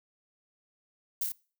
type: noise with echo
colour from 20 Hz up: violet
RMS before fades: -30 dBFS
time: 1.21-1.24 s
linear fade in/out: 5 ms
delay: 27 ms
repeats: 3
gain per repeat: -2 dB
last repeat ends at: 1.321 s
effects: noise-tail reverb RT60 0.4 s tail -24 dB re dry